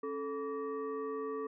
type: tone with frequency modulation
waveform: sine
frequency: 438.1 Hz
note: A4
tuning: 7 cents flat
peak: -35 dBFS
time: 0.03-1.47 s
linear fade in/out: 5 ms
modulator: 712 Hz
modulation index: 0.86
effects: none